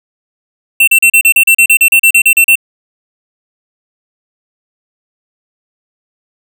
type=tone bursts; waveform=square; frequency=2700 Hz; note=E7; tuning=41 cents sharp; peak=-4 dBFS; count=16; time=0.8-2.555 s; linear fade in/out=5 ms; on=75 ms; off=37 ms; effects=none